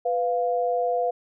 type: tone pair together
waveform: sine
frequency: 497.2 / 698.5 Hz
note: B4 / F5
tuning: +12 / 0 cents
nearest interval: tritone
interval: 588 cents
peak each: -24 dBFS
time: 0.05-1.11 s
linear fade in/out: 10 ms
effects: none